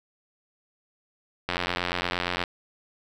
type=click train; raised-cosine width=0.3 ms; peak=-10 dBFS; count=85; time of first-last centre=1.49-2.438 s; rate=88.6 Hz; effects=8-bit